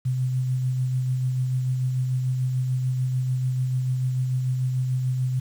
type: tone with tremolo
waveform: sine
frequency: 128.2 Hz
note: C3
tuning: 35 cents flat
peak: -20 dBFS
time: 0.05-5.4 s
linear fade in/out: 10 ms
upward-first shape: sine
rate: 6.8 Hz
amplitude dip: 30%
effects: 8-bit